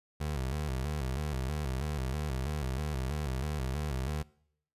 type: tone with vibrato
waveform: 25% pulse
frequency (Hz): 69.9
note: C#2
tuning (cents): +15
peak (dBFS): -28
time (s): 0.2-4.23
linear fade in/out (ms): 10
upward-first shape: square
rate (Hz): 3.1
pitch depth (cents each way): 130
effects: noise-tail reverb RT60 0.7 s tail -23 dB re dry + resampled to 32000 Hz